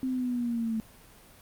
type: linear sweep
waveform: sine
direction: down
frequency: 261.6 to 220 Hz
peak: -27 dBFS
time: 0.03-0.8 s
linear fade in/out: 0 ms
effects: pink hiss -54 dBFS RMS until 1.41 s + Opus 32 kbps